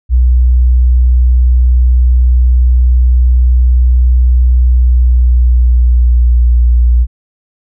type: tone with pitch glide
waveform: sine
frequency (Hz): 61.74 to 59.84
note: B1 to A#1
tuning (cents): 0 to +46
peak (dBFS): -4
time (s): 0.09-7.07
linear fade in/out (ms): 50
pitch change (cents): -54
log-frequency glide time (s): 4.64-6.52
effects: none